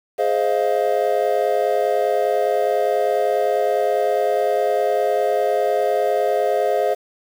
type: chord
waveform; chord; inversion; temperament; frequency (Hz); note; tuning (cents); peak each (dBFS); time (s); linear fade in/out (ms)
triangle; F minor seventh; first; just; 419.1 / 523.8 / 628.6 / 698.5; Ab4 / C5 / Eb5 / F5; +16 / +2 / +18 / 0; -20; 0.18-6.95; 20
effects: 7-bit